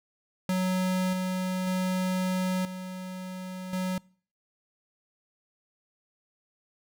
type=tone with level steps; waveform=square; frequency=185 Hz; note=F#3; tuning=in tune; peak=-25 / -28 / -26 / -36 / -28 dBFS; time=0.49-3.98 s; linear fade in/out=2 ms; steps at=1.13 / 1.67 / 2.65 / 3.73 s; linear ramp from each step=2 ms; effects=noise-tail reverb RT60 0.5 s tail -25 dB re dry